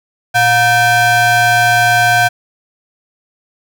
square ring-modulated tone, 415.3 Hz, G#4, in tune, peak -6 dBFS, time 0.34-2.29 s, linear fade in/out 20 ms, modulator 1130 Hz, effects none

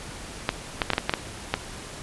clicks, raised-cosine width 0.3 ms, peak -5 dBFS, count 8, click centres 0.491 / 0.818 / 0.903 / 0.934 / 0.981 / 1.095 / 1.138 / 1.54 s, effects pink hiss -39 dBFS RMS until 2.02 s + resampled to 24000 Hz

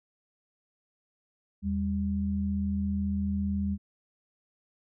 sine tone pair together, 81.2 / 199.13 Hz, E2 / G3, -26 / +27 cents, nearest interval octave + major third, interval 1553 cents, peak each -31 / -28 dBFS, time 1.62-3.78 s, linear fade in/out 50 ms, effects none

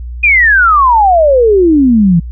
sine exponential sweep, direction down, 2492 to 161.7 Hz, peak -4 dBFS, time 0.23-2.2 s, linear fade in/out 10 ms, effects added 60 Hz sine -20 dBFS peak until 2.31 s

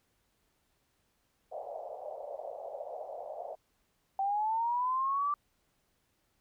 pink band-pass noise, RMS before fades -42 dBFS, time 1.51-3.56 s, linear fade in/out 20 ms, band 550 to 730 Hz, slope 48 dB/octave
sine linear sweep, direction up, 771 to 1176 Hz, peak -28 dBFS, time 4.19-5.34 s, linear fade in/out 2 ms
effects pink hiss -75 dBFS RMS until 6.4 s

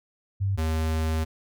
sine / square tone pair in turn, 98 / 79.6 Hz, G2 / D#2, 0 / +40 cents, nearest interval major third, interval 360 cents, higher first, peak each -22 / -24 dBFS, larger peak first, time 0.4-0.57 / 0.57-1.25 s, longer second, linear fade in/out 20 ms, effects none

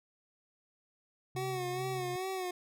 triangle tone with tremolo, 132.8 Hz, C3, 26 cents sharp, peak -37 dBFS, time 1.35-2.16 s, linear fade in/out 0 ms, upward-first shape square, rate 2.3 Hz, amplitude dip 25%
25% pulse tone with vibrato, 370 Hz, F#4, in tune, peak -31 dBFS, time 1.36-2.51 s, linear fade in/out 5 ms, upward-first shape sine, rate 2.4 Hz, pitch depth 56 cents each way
effects none

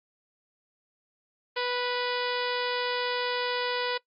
harmonic tone, 492.2 Hz, B4, 6 cents flat, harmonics 1 / 2 / 3 / 4 / 5 / 6 / 7 / 8 / 9 / 10, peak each -31 / -34 / -36 / -37 / -38 / -39 / -39 / -40 / -41 / -41 dBFS, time 1.56-3.98 s, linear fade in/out 10 ms, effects noise-tail reverb RT60 0.1 s tail -20 dB re dry + Opus 32 kbps

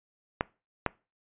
clicks, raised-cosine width 0.5 ms, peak -10 dBFS, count 2, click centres 0.409 / 0.863 s, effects noise-tail reverb RT60 0.3 s tail -22 dB re dry + resampled to 8000 Hz

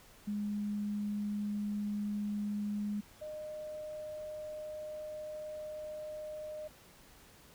sine tone pair in turn, 206.8 / 611.9 Hz, G#3 / D#5, -7 / -29 cents, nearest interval octave + perfect fifth, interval 1878 cents, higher second, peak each -33 / -40 dBFS, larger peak first, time 0.27-3.01 / 3.21-6.68 s, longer second, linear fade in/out 10 ms, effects pink hiss -59 dBFS RMS until 7.54 s

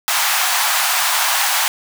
pink high-pass noise, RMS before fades -17 dBFS, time 0.08-1.68 s, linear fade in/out 0 ms, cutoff 730 Hz, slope 48 dB/octave, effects none

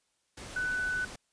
sine tone in noise, 1495 Hz, F#6, 17 cents sharp, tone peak -29 dBFS, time 0.56-1.05 s, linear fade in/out 5 ms, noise pink, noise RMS -44 dBFS, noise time 0.37-1.16 s, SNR +12 dB, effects white hiss -75 dBFS RMS until 1.32 s + resampled to 22050 Hz

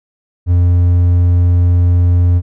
triangle tone, 88 Hz, F2, 14 cents sharp, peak -5 dBFS, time 0.46-2.42 s, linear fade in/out 50 ms, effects none

